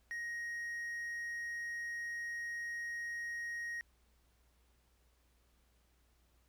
triangle tone, 1878 Hz, A#6, 12 cents sharp, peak -37 dBFS, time 0.11-3.81 s, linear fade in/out 0 ms, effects added 60 Hz sine -70 dBFS peak until 6.48 s + pink hiss -75 dBFS RMS until 6.48 s

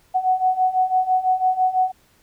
sine beating tone pair, 740 / 746 Hz, F#5 / F#5, 0 / +14 cents, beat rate 6 Hz, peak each -21 / -18 dBFS, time 0.14-1.92 s, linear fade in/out 20 ms, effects pink hiss -58 dBFS RMS until 2.22 s

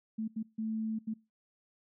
sine tone bursts at uneven times, 220.2 Hz, A3, 2 cents sharp, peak -32 dBFS, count 4, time 0.18-0.28 / 0.36-0.43 / 0.58-0.99 / 1.07-1.14 s, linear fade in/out 10 ms, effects noise-tail reverb RT60 0.3 s tail -24 dB re dry

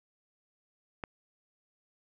click, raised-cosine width 0.5 ms, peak -21 dBFS, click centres 1.038 s, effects none

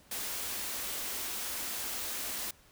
white band-stop noise, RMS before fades -37 dBFS, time 0.11-2.51 s, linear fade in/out 5 ms, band 100 to 190 Hz, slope 96 dB/octave, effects pink hiss -61 dBFS RMS until 2.71 s

